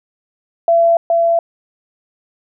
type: tone with echo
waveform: sine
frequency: 674 Hz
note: E5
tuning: 38 cents sharp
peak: -8 dBFS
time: 0.68-0.97 s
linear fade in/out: 2 ms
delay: 420 ms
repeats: 1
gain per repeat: -2 dB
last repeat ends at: 1.39 s
effects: none